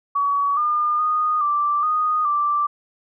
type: tone with pitch steps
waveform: sine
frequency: 1132 / 1209 / 1233 / 1173 / 1238 / 1173 Hz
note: C#6 / D6 / D#6 / D6 / D#6 / D6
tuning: +36 / +50 / -16 / -2 / -9 / -2 cents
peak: -17 dBFS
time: 0.15-2.67 s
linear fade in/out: 10 ms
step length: 420 ms
effects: none